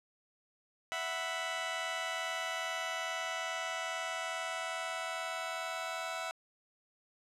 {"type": "chord", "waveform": "15% pulse", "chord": "E suspended second", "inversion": "none", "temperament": "just", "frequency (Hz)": [659.3, 741.7, 988.9], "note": ["E5", "F#5", "B5"], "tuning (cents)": [0, 4, 2], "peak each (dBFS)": [-32, -34, -37], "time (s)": [0.92, 6.31], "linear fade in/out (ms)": 0, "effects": ["low-pass 8000 Hz 12 dB/octave"]}